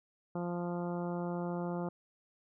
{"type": "harmonic tone", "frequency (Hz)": 174.61, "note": "F3", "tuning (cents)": 0, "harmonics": [1, 2, 3, 4, 5, 6, 7, 8], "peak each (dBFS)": [-36, -40, -42, -45, -46, -52, -51, -55], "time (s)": [0.35, 1.89], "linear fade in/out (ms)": 5, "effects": []}